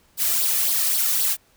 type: noise with flanger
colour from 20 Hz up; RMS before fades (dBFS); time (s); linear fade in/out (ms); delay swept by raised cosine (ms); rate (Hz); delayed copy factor
blue; -21; 0.17-1.37; 50; 0.21 to 1.71; 3.8; +0.6
effects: pink hiss -59 dBFS RMS until 1.56 s